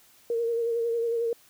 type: tone with vibrato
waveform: sine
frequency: 464.6 Hz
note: A#4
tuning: 6 cents flat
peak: -24 dBFS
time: 0.3-1.33 s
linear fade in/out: 2 ms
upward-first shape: sine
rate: 11 Hz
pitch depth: 31 cents each way
effects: white hiss -58 dBFS RMS until 1.49 s